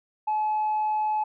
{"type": "tone", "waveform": "sine", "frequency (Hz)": 856, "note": "A5", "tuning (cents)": -48, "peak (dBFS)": -21, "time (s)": [0.27, 1.24], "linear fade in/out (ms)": 10, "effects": ["tanh soft clip ceiling -20 dBFS"]}